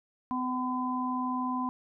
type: harmonic tone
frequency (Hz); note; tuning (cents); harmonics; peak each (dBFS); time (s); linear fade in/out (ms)
253.3; B3; +44; 1 / 3 / 4; -31 / -39 / -32; 0.31-1.69; 0
effects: none